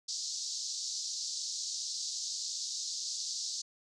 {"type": "band-pass noise", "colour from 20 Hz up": "pink", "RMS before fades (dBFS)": -38, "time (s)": [0.08, 3.62], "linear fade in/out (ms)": 10, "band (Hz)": [4200, 7100], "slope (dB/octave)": 48, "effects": []}